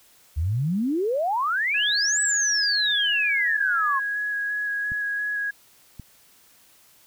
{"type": "exponential two-way sweep", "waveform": "sine", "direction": "up then down", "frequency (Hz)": [71.4, 8060, 1045], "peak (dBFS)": -21, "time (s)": [0.36, 4], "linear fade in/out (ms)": 20, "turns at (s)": 2.21}
{"type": "tone with vibrato", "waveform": "sine", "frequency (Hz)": 1666, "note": "G#6", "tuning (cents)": 5, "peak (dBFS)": -24, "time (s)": [1.74, 5.51], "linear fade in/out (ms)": 10, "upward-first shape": "square", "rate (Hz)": 2.9, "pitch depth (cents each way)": 11}
{"type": "clicks", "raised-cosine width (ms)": 5, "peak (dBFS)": -25, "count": 2, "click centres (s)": [4.919, 5.997]}
{"effects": ["white hiss -56 dBFS RMS until 7.06 s"]}